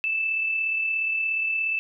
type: tone with amplitude modulation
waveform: sine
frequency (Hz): 2637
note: E7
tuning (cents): 0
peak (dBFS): -21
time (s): 0.04-1.79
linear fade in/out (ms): 0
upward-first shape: sine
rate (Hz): 37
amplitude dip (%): 35
effects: none